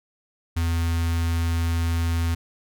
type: tone with notch filter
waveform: square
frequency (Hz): 83.4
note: E2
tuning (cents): +21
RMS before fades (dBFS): -23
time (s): 0.56-2.35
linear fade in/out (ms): 10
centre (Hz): 520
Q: 0.75
effects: none